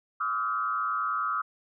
sine tone with frequency modulation, 1270 Hz, D#6, 35 cents sharp, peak -26 dBFS, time 0.2-1.42 s, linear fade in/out 10 ms, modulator 109 Hz, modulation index 1.1, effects none

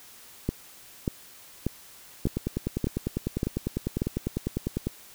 two click trains, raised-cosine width 3 ms, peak -12 / -14 dBFS, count 7 / 27, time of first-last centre 0.49-4.019 / 2.27-4.87 s, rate 1.7 / 10 Hz, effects white hiss -50 dBFS RMS until 5.14 s

